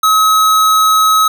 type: tone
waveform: square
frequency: 1280 Hz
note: D#6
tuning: 49 cents sharp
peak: -8 dBFS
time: 0.03-1.28 s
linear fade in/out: 5 ms
effects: none